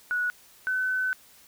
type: tone pair in turn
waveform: sine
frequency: 1467 / 1513.5 Hz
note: F#6 / F#6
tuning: -15 / +39 cents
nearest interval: minor second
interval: 54 cents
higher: second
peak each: -24 dBFS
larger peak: neither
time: 0.11-0.3 / 0.67-1.13 s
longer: second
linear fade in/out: 0 ms
effects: white hiss -55 dBFS RMS until 1.47 s